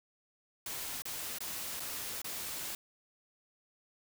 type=noise with dropouts; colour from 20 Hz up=white; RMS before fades=-40 dBFS; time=0.66-2.75 s; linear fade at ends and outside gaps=2 ms; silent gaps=1.021-1.054 / 1.385-1.405 / 1.797-1.802 / 2.218-2.244 s; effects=none